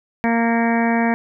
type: harmonic tone with a mistuned harmonic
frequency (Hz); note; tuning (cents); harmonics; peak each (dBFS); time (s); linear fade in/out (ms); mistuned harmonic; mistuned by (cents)
231.5; A#3; -12; 1 / 2 / 3 / 4 / 5 / 6 / 7 / 8 / 9 / 10; -17 / -26 / -23 / -25 / -36 / -36 / -29 / -27 / -35 / -30; 0.24-1.14; 0; 10; -31
effects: none